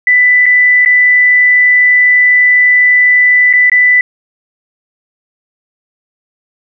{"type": "tone with dropouts", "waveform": "sine", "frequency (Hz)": 1988, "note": "B6", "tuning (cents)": 11, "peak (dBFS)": -4, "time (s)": [0.07, 4.01], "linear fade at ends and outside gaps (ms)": 2, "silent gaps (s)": [[0.458, 0.463], [0.85, 0.859], [3.529, 3.535], [3.698, 3.717]], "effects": []}